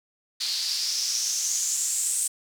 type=noise with band-pass filter sweep; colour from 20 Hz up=white; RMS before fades=-27 dBFS; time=0.4-2.28 s; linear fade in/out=10 ms; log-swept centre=4300 to 8400 Hz; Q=5.1; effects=none